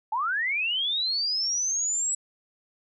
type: linear sweep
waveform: sine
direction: up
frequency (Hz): 830.6 to 7840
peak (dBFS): -24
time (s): 0.12-2.15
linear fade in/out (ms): 5
effects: none